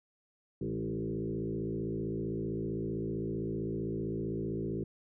sine tone with frequency modulation, 262.7 Hz, C4, 7 cents sharp, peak -32 dBFS, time 0.61-4.84 s, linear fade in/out 5 ms, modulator 55.5 Hz, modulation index 2.9, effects none

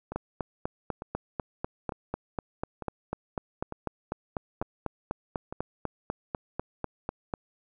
two click trains, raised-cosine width 1 ms, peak -22 / -16 dBFS, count 7 / 30, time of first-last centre 0.12-5.525 / 0.16-7.338 s, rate 1.11 / 4.04 Hz, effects none

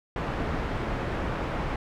pink low-pass noise, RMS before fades -30 dBFS, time 0.16-1.76 s, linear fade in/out 2 ms, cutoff 1700 Hz, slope 12 dB/octave, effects none

